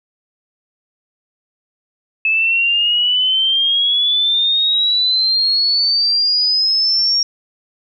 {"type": "exponential sweep", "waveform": "sine", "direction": "up", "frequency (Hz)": [2600, 5588], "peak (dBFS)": -12, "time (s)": [2.25, 7.23], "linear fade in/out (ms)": 2, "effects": []}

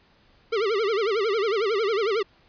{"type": "tone with vibrato", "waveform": "square", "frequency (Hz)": 423.4, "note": "G#4", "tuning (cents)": 33, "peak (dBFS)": -22, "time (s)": [0.52, 2.23], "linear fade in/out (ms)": 10, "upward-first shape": "sine", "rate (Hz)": 11, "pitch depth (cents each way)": 170, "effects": ["pink hiss -59 dBFS RMS until 2.48 s", "resampled to 11025 Hz"]}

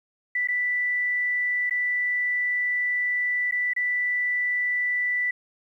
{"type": "tone with dropouts", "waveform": "sine", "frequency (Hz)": 1975.5, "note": "B6", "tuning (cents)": 0, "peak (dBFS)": -22, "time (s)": [0.35, 5.31], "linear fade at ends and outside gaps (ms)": 5, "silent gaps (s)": [[0.474, 0.485], [1.697, 1.708], [3.512, 3.522], [3.735, 3.763]], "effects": ["10-bit"]}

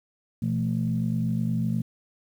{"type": "tone cluster", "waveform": "sine", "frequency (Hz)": [121.9, 170.2, 221.5], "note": ["B2", "F3", "A3"], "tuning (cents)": [-22, -44, 12], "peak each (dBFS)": -27, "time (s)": [0.42, 1.82], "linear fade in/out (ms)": 5, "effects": ["tanh soft clip ceiling -15 dBFS", "9-bit"]}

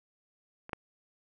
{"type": "clicks", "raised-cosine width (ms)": 0.5, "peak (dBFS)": [-29, -18], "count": 2, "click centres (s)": [0.694, 0.732], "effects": []}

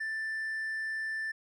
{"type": "tone with hard clipping", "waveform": "sine", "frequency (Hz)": 1769, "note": "A6", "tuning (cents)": 9, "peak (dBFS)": -33, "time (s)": [0, 1.32], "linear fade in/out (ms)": 10, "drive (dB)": 2, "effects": []}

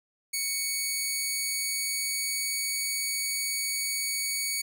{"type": "tone with pitch glide", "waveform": "10% pulse", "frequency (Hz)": [2228, 2241], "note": ["C#7", "C#7"], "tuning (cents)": [8, 18], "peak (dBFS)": -19, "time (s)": [0.33, 4.62], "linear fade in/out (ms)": 10, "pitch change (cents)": 10, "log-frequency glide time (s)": [0.46, 2.56], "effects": []}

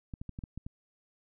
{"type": "clicks", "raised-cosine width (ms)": 5, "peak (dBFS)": -27, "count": 7, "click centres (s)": [0.138, 0.215, 0.293, 0.389, 0.438, 0.576, 0.665], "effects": []}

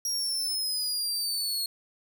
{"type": "exponential sweep", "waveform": "sawtooth", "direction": "down", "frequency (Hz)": [5650, 4300], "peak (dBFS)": -25, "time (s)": [0.05, 1.66], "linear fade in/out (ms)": 2, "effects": []}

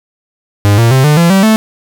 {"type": "tone with pitch steps", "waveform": "45% pulse", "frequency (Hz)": [102.2, 116.05, 131.77, 149.63, 169.91, 192.93, 219.1], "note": ["G#2", "A#2", "C3", "D3", "F3", "G3", "A3"], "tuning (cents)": [-27, -7, 13, 33, -47, -27, -7], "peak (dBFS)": -5, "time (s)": [0.65, 1.56], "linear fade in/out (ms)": 0, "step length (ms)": 130, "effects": []}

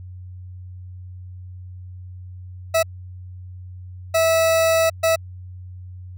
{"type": "tone bursts at uneven times", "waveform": "40% pulse", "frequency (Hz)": 652, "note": "E5", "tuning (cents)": -19, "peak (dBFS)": -14, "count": 3, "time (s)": [[2.74, 2.83], [4.14, 4.9], [5.03, 5.16]], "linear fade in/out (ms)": 10, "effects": ["added 91 Hz sine -34 dBFS peak until 6.17 s"]}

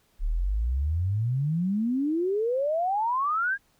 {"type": "exponential sweep", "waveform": "sine", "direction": "up", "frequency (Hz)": [34.56, 1661.2], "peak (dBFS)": -23, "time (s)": [0.19, 3.58], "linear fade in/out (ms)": 50, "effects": ["pink hiss -66 dBFS RMS until 3.79 s"]}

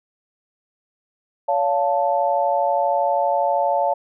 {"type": "chord", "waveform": "sine", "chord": "Db augmented", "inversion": "none", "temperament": "equal with one note detuned", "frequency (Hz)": [566, 698.5, 880], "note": ["Db5", "F5", "A5"], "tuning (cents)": [36, 0, 0], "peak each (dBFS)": -21, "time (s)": [1.48, 3.94], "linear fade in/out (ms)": 10, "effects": []}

